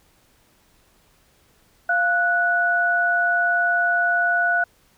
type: tone pair together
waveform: sine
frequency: 696 / 1474.8 Hz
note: F5 / F#6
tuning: -6 / -6 cents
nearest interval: octave + minor second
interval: 1300 cents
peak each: -22 / -18 dBFS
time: 1.89-4.64 s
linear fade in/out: 5 ms
effects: pink hiss -59 dBFS RMS until 4.97 s